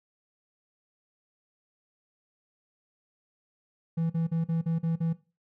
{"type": "tone bursts", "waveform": "triangle", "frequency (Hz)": 164.81, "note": "E3", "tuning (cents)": 0, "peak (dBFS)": -23, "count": 7, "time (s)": [3.97, 5.132], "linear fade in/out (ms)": 10, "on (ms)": 130, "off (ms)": 42, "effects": ["noise-tail reverb RT60 0.3 s tail -17 dB re dry"]}